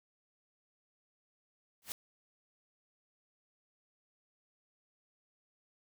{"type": "noise with exponential growth", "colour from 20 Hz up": "white", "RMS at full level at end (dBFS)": -35, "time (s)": [1.82, 1.92], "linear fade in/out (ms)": 1, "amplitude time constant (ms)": 21, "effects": []}